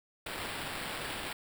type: noise with sample-and-hold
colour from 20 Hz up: violet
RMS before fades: -39 dBFS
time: 0.26-1.33 s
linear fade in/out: 5 ms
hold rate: 6300 Hz
effects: none